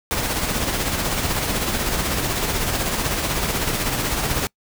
pink noise with tremolo, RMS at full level -21 dBFS, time 0.11-4.47 s, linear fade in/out 0 ms, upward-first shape sine, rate 16 Hz, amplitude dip 40%, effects noise-tail reverb RT60 0.1 s tail -26 dB re dry

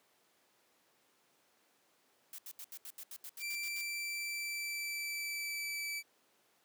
blue noise bursts, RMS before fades -47 dBFS, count 12, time 2.33-3.814 s, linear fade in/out 2 ms, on 54 ms, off 76 ms
sawtooth tone with pitch glide, 2349 to 2311 Hz, D7 to D7, 0 to -28 cents, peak -34 dBFS, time 3.39-6.03 s, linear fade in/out 50 ms, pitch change -28 cents, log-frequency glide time 3.52-5.89 s
effects pink hiss -71 dBFS RMS until 6.64 s + high-pass 300 Hz 12 dB/octave

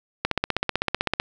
click train, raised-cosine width 0.3 ms, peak -5 dBFS, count 16, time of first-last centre 0.25-1.199 s, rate 15.8 Hz, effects none

